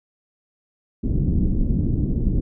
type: low-pass noise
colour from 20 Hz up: pink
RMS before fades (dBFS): -20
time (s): 1.03-2.41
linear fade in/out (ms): 10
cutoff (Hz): 290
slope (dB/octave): 24
effects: none